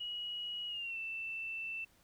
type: tone with pitch glide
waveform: sine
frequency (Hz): 2907 to 2666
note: F#7 to E7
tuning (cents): -31 to +19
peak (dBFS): -38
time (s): 0-1.85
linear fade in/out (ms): 10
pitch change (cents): -150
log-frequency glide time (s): 0.68-0.98
effects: pink hiss -68 dBFS RMS until 2.03 s